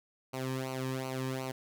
sawtooth tone with flanger, 130.81 Hz, C3, in tune, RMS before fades -36 dBFS, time 0.33-1.52 s, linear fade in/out 10 ms, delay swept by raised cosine 0.57 to 1.46 ms, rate 2.7 Hz, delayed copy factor -0.8, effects none

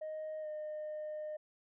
sine tone with pitch glide, 622.3 to 610.6 Hz, D#5 to D#5, 0 to -33 cents, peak -37 dBFS, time 0.01-1.37 s, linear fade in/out 10 ms, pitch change -33 cents, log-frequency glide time 0.41-0.47 s, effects tanh soft clip ceiling -37 dBFS

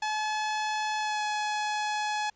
sawtooth tone with pitch glide, 856 to 845.2 Hz, A5 to G#5, -48 to +30 cents, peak -24 dBFS, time 0.02-2.3 s, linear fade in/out 5 ms, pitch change -22 cents, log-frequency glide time 0.99-1.22 s, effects pink hiss -68 dBFS RMS until 2.35 s + resampled to 16000 Hz

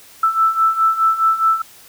sine beating tone pair, 1318.5 / 1323.3 Hz, E6 / E6, 0 / +6 cents, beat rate 4.8 Hz, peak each -18 / -14 dBFS, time 0.23-1.62 s, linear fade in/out 5 ms, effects white hiss -44 dBFS RMS until 1.88 s

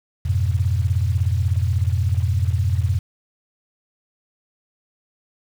sine chord, F diminished, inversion none, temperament equal, 87.31 / 103.83 / 123.47 Hz, F2 / Ab2 / Cb3, 0 / 0 / 0 cents, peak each -19 / -22 / -24 dBFS, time 0.25-2.99 s, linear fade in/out 10 ms, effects 7-bit

